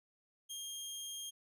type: tone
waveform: 20% pulse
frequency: 3222 Hz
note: G7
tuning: 47 cents sharp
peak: -37 dBFS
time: 0.49-1.31 s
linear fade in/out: 20 ms
effects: none